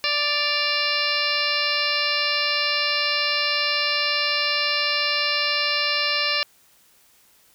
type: harmonic tone with a mistuned harmonic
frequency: 587.3 Hz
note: D5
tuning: in tune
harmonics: 1 / 2 / 3 / 4 / 5 / 6 / 7 / 8 / 9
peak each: -32 / -30 / -29 / -27 / -27 / -33 / -27 / -30 / -29 dBFS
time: 0.04-6.43 s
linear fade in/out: 0 ms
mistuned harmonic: 5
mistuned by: -78 cents
effects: white hiss -57 dBFS RMS until 7.54 s